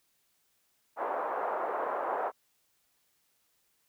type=band-pass noise; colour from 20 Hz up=pink; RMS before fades=-33 dBFS; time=0.96-2.32 s; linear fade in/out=50 ms; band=490 to 1200 Hz; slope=24 dB/octave; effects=white hiss -73 dBFS RMS until 3.88 s